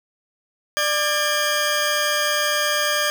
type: tone pair together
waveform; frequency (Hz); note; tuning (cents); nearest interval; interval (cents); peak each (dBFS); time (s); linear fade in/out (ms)
15% pulse; 594.3 / 1621; D5 / G#6; +20 / -42; octave + perfect fourth; 1738; -15; 0.77-3.1; 0
effects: none